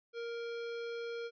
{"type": "tone", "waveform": "square", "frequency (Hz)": 467.3, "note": "A#4", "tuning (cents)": 4, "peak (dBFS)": -39, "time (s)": [0.13, 1.31], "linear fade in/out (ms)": 50, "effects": ["resampled to 11025 Hz"]}